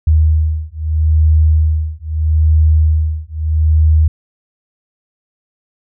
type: beating tone pair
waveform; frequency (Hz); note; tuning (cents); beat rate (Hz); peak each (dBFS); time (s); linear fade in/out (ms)
sine; 77.78 / 78.56; D#2 / D#2; 0 / +17; 0.78; -12; 0.07-4.08; 5
effects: none

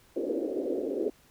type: band-pass noise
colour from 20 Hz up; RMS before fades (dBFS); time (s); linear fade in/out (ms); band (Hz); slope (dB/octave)
pink; -31; 0.16-1.1; 5; 280 to 540; 48
effects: pink hiss -61 dBFS RMS until 1.3 s

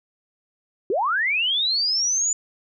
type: linear sweep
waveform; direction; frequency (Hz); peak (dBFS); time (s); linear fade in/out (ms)
sine; up; 336.2 to 7040; -19; 0.9-2.33; 2
effects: none

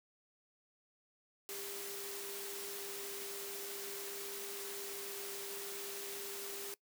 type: tone in noise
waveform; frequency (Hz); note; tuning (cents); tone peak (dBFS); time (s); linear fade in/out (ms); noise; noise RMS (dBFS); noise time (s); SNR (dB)
sine; 399.3; G4; +32; -48; 1.49-6.74; 0; white; -45; 1.49-6.74; -6
effects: noise-tail reverb RT60 0.1 s tail -21 dB re dry + high-pass 200 Hz 12 dB/octave

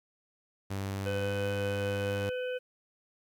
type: tone with pitch glide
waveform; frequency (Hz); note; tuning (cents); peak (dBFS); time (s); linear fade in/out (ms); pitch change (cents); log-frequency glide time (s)
sawtooth; 98 to 99.66; G2 to G2; 0 to +29; -29; 0.7-2.3; 10; +29; 1.22-1.27
type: harmonic tone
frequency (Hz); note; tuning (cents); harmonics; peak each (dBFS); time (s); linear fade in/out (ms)
503; B4; +32; 1 / 3 / 5 / 6; -32 / -42 / -46 / -48; 1.05-2.59; 20
effects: 11-bit

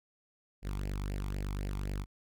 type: tone with flanger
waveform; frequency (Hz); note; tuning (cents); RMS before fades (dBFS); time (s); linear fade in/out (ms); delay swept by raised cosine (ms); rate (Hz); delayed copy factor
sawtooth; 49; G1; 0; -36; 0.62-2.06; 50; 0.4 to 0.91; 3.9; +0.7
effects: none

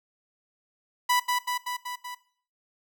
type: tone with echo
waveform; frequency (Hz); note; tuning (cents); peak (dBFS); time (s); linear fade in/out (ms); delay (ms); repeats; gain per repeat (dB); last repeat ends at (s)
sawtooth; 987.8; B5; 0; -17; 1.09-1.2; 10; 190; 5; -3; 2.15
effects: noise-tail reverb RT60 0.5 s tail -18 dB re dry

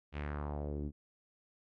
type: tone with low-pass filter sweep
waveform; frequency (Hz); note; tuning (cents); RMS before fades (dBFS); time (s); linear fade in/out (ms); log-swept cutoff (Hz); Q
sawtooth; 73.42; D2; 0; -39; 0.12-0.92; 50; 2900 to 250; 2.3
effects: none

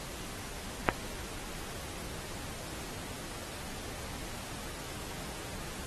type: clicks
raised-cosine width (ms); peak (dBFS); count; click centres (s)
0.5; -7 / -27; 2; 0.888 / 0.891
effects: pink hiss -43 dBFS RMS until 5.86 s + AAC 32 kbps

